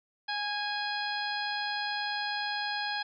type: harmonic tone with a mistuned harmonic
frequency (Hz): 830.6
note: G#5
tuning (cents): 0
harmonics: 1 / 2 / 3 / 4 / 5 / 6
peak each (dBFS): -35 / -35 / -42 / -40 / -39 / -41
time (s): 0.28-3.03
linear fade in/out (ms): 10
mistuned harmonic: 2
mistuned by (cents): -18
effects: none